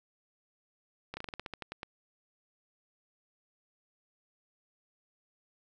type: slowing click train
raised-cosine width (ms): 0.3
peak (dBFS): -23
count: 12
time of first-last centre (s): 1.14-1.831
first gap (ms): 30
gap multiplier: 1.14
effects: none